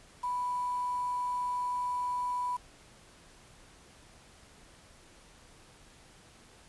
sine tone with quantisation, 987.8 Hz, B5, in tune, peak -30 dBFS, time 0.23-2.57 s, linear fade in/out 10 ms, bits 8, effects pink hiss -57 dBFS RMS until 6.68 s + resampled to 24000 Hz

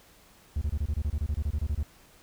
triangle tone bursts, 73.42 Hz, D2, in tune, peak -23 dBFS, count 16, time 0.56-1.83 s, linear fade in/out 5 ms, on 55 ms, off 26 ms, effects pink hiss -57 dBFS RMS until 2.22 s

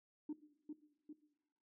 sine tone with echo, 301 Hz, D4, 43 cents sharp, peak -38 dBFS, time 0.29-0.33 s, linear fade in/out 5 ms, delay 400 ms, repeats 2, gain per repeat -5 dB, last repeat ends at 1.13 s, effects noise-tail reverb RT60 1.0 s tail -17 dB re dry + tanh soft clip ceiling -37 dBFS

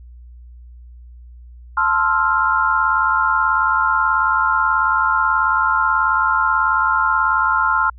sine chord, F major seventh, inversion first, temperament equal, 880 / 1046.5 / 1318.5 / 1396.9 Hz, A5 / C6 / E6 / F6, 0 / 0 / 0 / 0 cents, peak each -22 / -19 / -21 / -17 dBFS, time 1.77-7.9 s, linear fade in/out 5 ms, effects added 60 Hz sine -37 dBFS peak until 7.98 s

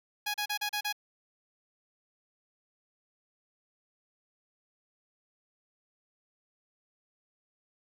10% pulse tone bursts, 831 Hz, G#5, 1 cent sharp, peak -22 dBFS, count 6, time 0.26-0.927 s, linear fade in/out 10 ms, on 82 ms, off 35 ms, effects none

